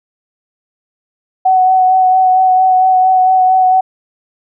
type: tone with vibrato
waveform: sine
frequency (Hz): 747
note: F#5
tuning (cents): +16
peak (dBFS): -6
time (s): 1.45-3.81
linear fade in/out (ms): 10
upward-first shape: sine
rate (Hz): 4.4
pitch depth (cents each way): 17
effects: none